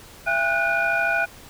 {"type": "tone cluster", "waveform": "sine", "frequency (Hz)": [672, 803, 1464, 1517, 2433], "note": ["E5", "G5", "F#6", "F#6", "D#7"], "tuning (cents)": [33, 41, -19, 43, -39], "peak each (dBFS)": [-25, -28, -21, -30, -26], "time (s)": [0.26, 1.26], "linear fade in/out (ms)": 20, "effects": ["tanh soft clip ceiling -11 dBFS", "pink hiss -45 dBFS RMS until 1.49 s"]}